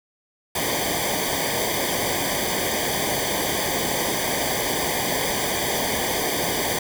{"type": "noise with comb filter", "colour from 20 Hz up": "pink", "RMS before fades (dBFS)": -24, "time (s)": [0.55, 6.79], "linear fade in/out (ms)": 5, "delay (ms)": 0.74, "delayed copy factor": -0.95, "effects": []}